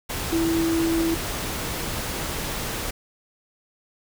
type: tone in noise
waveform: sine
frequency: 329.6 Hz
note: E4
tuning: in tune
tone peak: -20 dBFS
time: 0.32-1.15 s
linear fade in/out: 10 ms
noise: pink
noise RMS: -29 dBFS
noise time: 0.09-2.91 s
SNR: +6 dB
effects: none